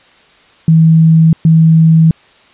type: tone bursts at uneven times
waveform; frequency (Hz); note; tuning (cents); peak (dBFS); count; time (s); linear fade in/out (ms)
sine; 161.6; E3; -34; -3; 2; 0.68-1.33 / 1.45-2.11; 2
effects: white hiss -45 dBFS RMS until 2.53 s + resampled to 8000 Hz